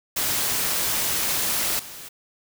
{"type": "noise with level steps", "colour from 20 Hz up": "white", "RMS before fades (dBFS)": [-24, -39], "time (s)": [0.16, 2.09], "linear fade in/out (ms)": 10, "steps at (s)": 1.79, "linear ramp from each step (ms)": 5, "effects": []}